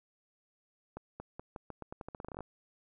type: accelerating click train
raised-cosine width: 1 ms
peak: -28 dBFS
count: 18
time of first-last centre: 0.97-2.407 s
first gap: 230 ms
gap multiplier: 0.85
effects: none